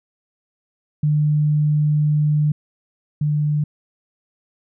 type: tone pair in turn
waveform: sine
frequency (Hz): 150 / 149.27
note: D3 / D3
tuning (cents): +37 / +29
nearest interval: unison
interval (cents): 8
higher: first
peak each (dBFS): -14 / -16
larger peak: first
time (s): 1.03-2.52 / 3.21-3.64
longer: first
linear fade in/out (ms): 5
effects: none